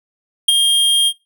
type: tone with ADSR envelope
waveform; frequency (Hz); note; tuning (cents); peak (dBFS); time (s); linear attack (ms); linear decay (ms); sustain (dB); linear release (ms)
square; 3221; G7; +46; -6; 0.48-1.13; 7; 19; -5; 57
effects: noise-tail reverb RT60 0.2 s tail -19 dB re dry